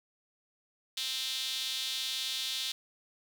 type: tone with high-pass filter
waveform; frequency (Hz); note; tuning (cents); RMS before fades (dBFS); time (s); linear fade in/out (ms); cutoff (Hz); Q
sawtooth; 261.6; C4; 0; -35; 0.97-2.72; 5; 3600; 3.7
effects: none